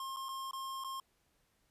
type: tone with dropouts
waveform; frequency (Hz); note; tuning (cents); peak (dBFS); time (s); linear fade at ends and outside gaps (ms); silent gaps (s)
square; 1068; C6; +35; -40; 0-1; 2; 0.163-0.168 / 0.286-0.289 / 0.511-0.532 / 0.839-0.845
effects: pink hiss -75 dBFS RMS until 1.7 s + resampled to 32000 Hz